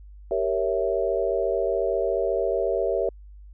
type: chord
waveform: sine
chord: G diminished seventh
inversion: none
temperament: equal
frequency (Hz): 392 / 466.2 / 554.4 / 659.3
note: G4 / Bb4 / Db5 / Fb5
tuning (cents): 0 / 0 / 0 / 0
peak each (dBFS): -27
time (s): 0.31-3.09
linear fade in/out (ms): 2
effects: added 50 Hz sine -42 dBFS peak until 3.53 s